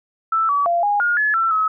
sine tone with pitch steps, 1323 / 1142 / 689 / 821 / 1426 / 1710 / 1341 / 1283 Hz, E6 / D6 / F5 / G#5 / F6 / A6 / E6 / E6, +6 / -49 / -24 / -20 / +36 / -50 / +29 / -47 cents, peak -15 dBFS, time 0.32-1.68 s, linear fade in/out 5 ms, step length 170 ms, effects none

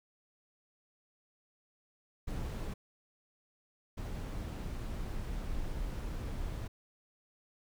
brown noise bursts at uneven times, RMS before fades -38 dBFS, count 2, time 2.27-2.74 / 3.97-6.68 s, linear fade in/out 10 ms, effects none

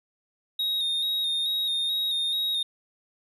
triangle tone with vibrato, 3729 Hz, A#7, in tune, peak -23 dBFS, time 0.59-2.63 s, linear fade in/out 5 ms, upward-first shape square, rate 2.3 Hz, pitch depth 28 cents each way, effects none

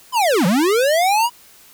square linear two-way sweep, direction down then up, 1050 to 162.1 to 983 Hz, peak -14 dBFS, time 0.12-1.3 s, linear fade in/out 50 ms, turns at 0.46 s, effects white hiss -47 dBFS RMS until 1.73 s

